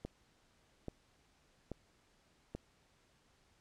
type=click train; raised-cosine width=2 ms; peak=-28 dBFS; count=4; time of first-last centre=0.05-2.55 s; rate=1.2 Hz; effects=pink hiss -71 dBFS RMS until 3.6 s + low-pass 8000 Hz 12 dB/octave